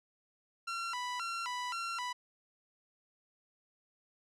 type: tone with vibrato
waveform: sawtooth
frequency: 1162 Hz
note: D6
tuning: 19 cents flat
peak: -32 dBFS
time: 0.67-2.13 s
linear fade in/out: 10 ms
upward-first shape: square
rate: 1.9 Hz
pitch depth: 280 cents each way
effects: low-pass 7000 Hz 12 dB/octave